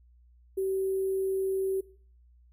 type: tone with sample-and-hold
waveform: sine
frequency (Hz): 383.9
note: G4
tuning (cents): -36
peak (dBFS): -26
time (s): 0.57-1.81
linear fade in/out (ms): 10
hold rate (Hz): 11025
effects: noise-tail reverb RT60 0.5 s tail -20 dB re dry + added 60 Hz sine -56 dBFS peak until 2.52 s